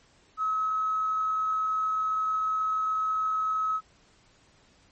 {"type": "tone with tanh clipping", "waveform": "triangle", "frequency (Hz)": 1284, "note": "E6", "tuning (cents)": -46, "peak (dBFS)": -24, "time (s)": [0.37, 3.81], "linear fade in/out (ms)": 50, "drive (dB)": 2, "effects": ["pink hiss -61 dBFS RMS until 4.91 s", "MP3 32 kbps"]}